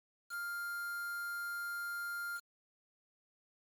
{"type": "tone with quantisation", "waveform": "triangle", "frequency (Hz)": 1400, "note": "F6", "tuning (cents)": 4, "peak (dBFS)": -36, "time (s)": [0.29, 2.41], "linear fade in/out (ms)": 50, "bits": 8, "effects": ["MP3 96 kbps"]}